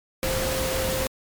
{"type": "tone in noise", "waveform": "sine", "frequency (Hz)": 523.3, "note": "C5", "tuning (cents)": 0, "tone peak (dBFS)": -27, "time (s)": [0.23, 1.07], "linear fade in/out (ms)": 0, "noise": "pink", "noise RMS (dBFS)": -27, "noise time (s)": [0.23, 1.07], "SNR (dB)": -3, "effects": ["MP3 96 kbps"]}